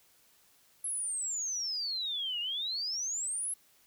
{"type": "exponential two-way sweep", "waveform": "sine", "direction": "down then up", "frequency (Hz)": [11175, 2794, 11175], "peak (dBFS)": -32, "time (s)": [0.84, 3.54], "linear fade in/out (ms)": 5, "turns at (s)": 2.4, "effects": ["white hiss -65 dBFS RMS until 3.86 s"]}